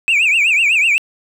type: tone with vibrato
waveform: sine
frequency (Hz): 2517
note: D#7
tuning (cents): +19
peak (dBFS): -8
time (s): 0.08-0.98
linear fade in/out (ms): 0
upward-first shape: triangle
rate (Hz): 8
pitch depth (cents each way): 210
effects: tanh soft clip ceiling -9 dBFS + 7-bit